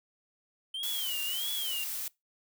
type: tone with vibrato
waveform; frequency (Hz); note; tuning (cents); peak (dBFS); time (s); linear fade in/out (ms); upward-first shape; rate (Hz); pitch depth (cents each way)
triangle; 3071; G7; -36; -32; 0.74-1.84; 5; sine; 1.6; 170
type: noise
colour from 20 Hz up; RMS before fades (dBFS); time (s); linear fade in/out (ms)
blue; -36; 0.83-2.08; 2
effects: noise-tail reverb RT60 0.2 s tail -23 dB re dry